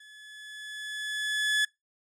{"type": "tone with level ramp", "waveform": "30% pulse", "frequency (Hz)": 1713, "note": "A6", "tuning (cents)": -47, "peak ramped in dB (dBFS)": [-47, -19], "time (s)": [0, 1.65], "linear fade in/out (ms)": 5, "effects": ["noise-tail reverb RT60 0.2 s tail -25 dB re dry", "low-pass 9000 Hz 12 dB/octave"]}